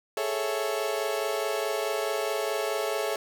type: chord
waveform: 35% pulse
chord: A major seventh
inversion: third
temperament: equal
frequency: 415.3 / 440 / 554.4 / 659.3 Hz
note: G#4 / A4 / C#5 / E5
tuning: 0 / 0 / 0 / 0 cents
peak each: -31 dBFS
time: 0.17-3.16 s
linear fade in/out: 2 ms
effects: none